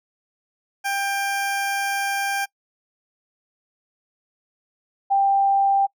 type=tone pair in turn; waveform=20% pulse / sine; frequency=794 / 789.4 Hz; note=G5 / G5; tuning=+22 / +12 cents; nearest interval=unison; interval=10 cents; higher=first; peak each=-17 / -15 dBFS; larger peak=second; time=0.84-2.46 / 5.1-5.87 s; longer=first; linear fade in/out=20 ms; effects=noise-tail reverb RT60 0.1 s tail -25 dB re dry